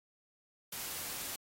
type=noise; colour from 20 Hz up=white; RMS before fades=-41 dBFS; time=0.72-1.36 s; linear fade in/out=5 ms; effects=AAC 48 kbps